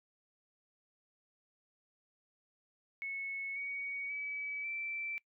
sine tone with pitch steps, 2200 / 2244 / 2288 / 2334 Hz, C#7 / C#7 / D7 / D7, -14 / +21 / -46 / -11 cents, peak -37 dBFS, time 3.02-5.18 s, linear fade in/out 0 ms, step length 540 ms, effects noise-tail reverb RT60 0.1 s tail -23 dB re dry

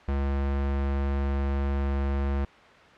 square tone, 69.3 Hz, C#2, in tune, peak -25 dBFS, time 0.08-2.45 s, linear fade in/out 5 ms, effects white hiss -50 dBFS RMS until 2.97 s + low-pass 2000 Hz 12 dB/octave

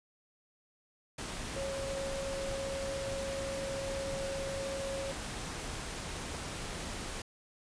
sine tone in noise, 546 Hz, C#5, 26 cents flat, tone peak -36 dBFS, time 1.56-5.12 s, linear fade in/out 5 ms, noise pink, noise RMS -40 dBFS, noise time 1.18-7.22 s, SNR +1 dB, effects resampled to 22050 Hz

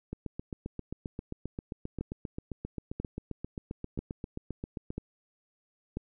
two click trains, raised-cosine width 3 ms, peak -23 / -21 dBFS, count 37 / 5, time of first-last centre 0.13-4.905 / 2.01-5.97 s, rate 7.54 / 1.01 Hz, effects none

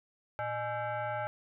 sine tone with frequency modulation, 115.5 Hz, A#2, 16 cents flat, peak -32 dBFS, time 0.39-1.27 s, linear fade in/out 0 ms, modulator 725 Hz, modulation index 1.9, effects none

